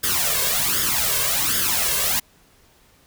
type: noise with flanger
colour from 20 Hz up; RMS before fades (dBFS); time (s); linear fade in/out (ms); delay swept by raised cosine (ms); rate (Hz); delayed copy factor
white; -21; 0.03-2.2; 10; 0.59 to 1.89; 1.3; +0.75
effects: pink hiss -56 dBFS RMS until 3.06 s